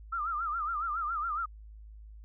sine tone with vibrato, 1281 Hz, E6, 50 cents flat, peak -30 dBFS, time 0.12-1.46 s, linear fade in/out 10 ms, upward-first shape sine, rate 7.2 Hz, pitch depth 140 cents each way, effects added 53 Hz sine -46 dBFS peak until 2.24 s

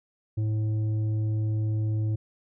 triangle tone with tanh clipping, 108.1 Hz, A2, 30 cents flat, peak -25 dBFS, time 0.37-2.16 s, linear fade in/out 10 ms, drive 11 dB, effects none

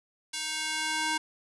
square tone with high-pass filter sweep, 312.2 Hz, D#4, 6 cents sharp, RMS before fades -31 dBFS, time 0.33-1.18 s, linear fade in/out 10 ms, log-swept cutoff 3100 to 880 Hz, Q 0.77, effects resampled to 24000 Hz + 9-bit

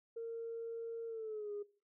sine tone with pitch glide, 459.4 to 411.6 Hz, A#4 to G#4, -25 to -16 cents, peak -39 dBFS, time 0.16-1.63 s, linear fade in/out 10 ms, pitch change -191 cents, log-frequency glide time 1.07-1.52 s, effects noise-tail reverb RT60 0.4 s tail -20 dB re dry + tanh soft clip ceiling -35 dBFS

